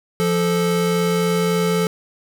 square tone pair together, 173.6 / 437.4 Hz, F3 / A4, -10 / -10 cents, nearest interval octave + major third, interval 1600 cents, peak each -20 dBFS, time 0.2-1.87 s, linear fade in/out 0 ms, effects none

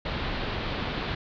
pink low-pass noise, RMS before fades -31 dBFS, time 0.05-1.15 s, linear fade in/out 5 ms, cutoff 4300 Hz, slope 48 dB/octave, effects none

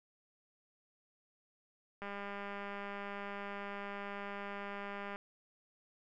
click train, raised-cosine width 0.5 ms, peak -29 dBFS, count 632, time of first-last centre 2.02-5.159 s, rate 201 Hz, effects none

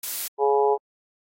blue noise, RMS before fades -29 dBFS, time 0.03-0.28 s, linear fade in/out 5 ms
harmonic tone, 140.1 Hz, C#3, 19 cents sharp, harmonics 3 / 4 / 5 / 6 / 7, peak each -19 / -31 / -28 / -23 / -29 dBFS, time 0.38-0.78 s, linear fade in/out 50 ms
effects AAC 48 kbps

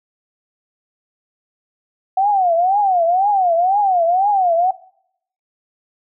sine tone with vibrato, 742 Hz, F#5, 5 cents sharp, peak -12 dBFS, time 2.17-4.71 s, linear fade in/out 5 ms, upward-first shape triangle, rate 2 Hz, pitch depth 220 cents each way, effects noise-tail reverb RT60 0.7 s tail -21 dB re dry

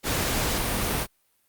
pink noise, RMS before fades -26 dBFS, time 0.03-1.07 s, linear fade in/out 50 ms, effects white hiss -68 dBFS RMS until 1.48 s + Opus 48 kbps

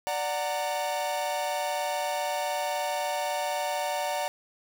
45% pulse chord, D augmented, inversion none, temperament equal with one note detuned, 587.3 / 740 / 919 Hz, D5 / F#5 / A#5, 0 / 0 / -25 cents, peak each -32 / -32 / -33 dBFS, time 0.07-4.28 s, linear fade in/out 0 ms, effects none

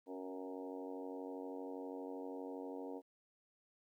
harmonic tone with a mistuned harmonic, 92.5 Hz, F#2, in tune, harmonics 3 / 4 / 5 / 6 / 7 / 8 / 9 / 10, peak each -47 / -52 / -48 / -56 / -55 / -58 / -58 / -58 dBFS, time 0.06-3.02 s, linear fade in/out 50 ms, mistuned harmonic 5, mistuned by +22 cents, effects 13-bit

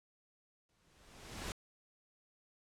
pink noise with exponential growth, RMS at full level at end -39 dBFS, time 0.69-1.52 s, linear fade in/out 1 ms, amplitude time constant 180 ms, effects low-pass 9000 Hz 12 dB/octave

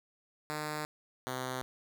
5% pulse tone pair in turn, 151.8 / 128.51 Hz, D#3 / C3, -42 / -31 cents, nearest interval minor third, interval 289 cents, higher first, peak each -24 dBFS, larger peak neither, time 0.5-0.85 / 1.27-1.62 s, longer neither, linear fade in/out 0 ms, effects none

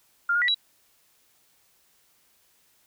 sine tone with pitch steps, 1400 / 1428 / 1949 / 3900 Hz, F6 / F6 / B6 / B7, +4 / +38 / -23 / -23 cents, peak -20 dBFS, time 0.29-0.546 s, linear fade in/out 5 ms, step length 64 ms, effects white hiss -64 dBFS RMS until 2.86 s

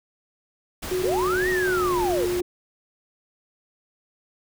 pink noise, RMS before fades -33 dBFS, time 0.82-2.41 s, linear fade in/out 10 ms
sine tone with pitch glide, 367.3 to 356.4 Hz, F#4 to F4, -13 to +35 cents, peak -22 dBFS, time 0.91-2.42 s, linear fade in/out 5 ms, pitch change -52 cents, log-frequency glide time 1.7-1.96 s
sine linear two-way sweep, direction up then down, 343.7 to 1915 to 416 Hz, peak -24 dBFS, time 1.02-2.26 s, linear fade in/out 5 ms, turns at 1.49 s
effects none

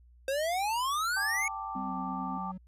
square exponential sweep, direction up, 524 to 2247 Hz, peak -29 dBFS, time 0.28-1.48 s, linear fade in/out 2 ms
sine chord, G suspended second, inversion none, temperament just, 784 / 882 / 1176 Hz, G5 / A5 / D6, 0 / +4 / +2 cents, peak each -40 / -39 / -38 dBFS, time 1.16-2.52 s, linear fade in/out 10 ms
triangle tone with pitch glide, 194.6 to 185.49 Hz, G3 to F#3, -12 to +5 cents, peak -36 dBFS, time 1.75-2.58 s, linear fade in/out 10 ms, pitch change -83 cents, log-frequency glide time 1.86-1.92 s
sine tone with tremolo, 259.2 Hz, C4, 16 cents flat, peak -37 dBFS, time 1.75-2.38 s, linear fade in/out 5 ms, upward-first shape sine, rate 9 Hz, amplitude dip 25%
effects added 60 Hz sine -55 dBFS peak until 2.67 s + resampled to 32000 Hz

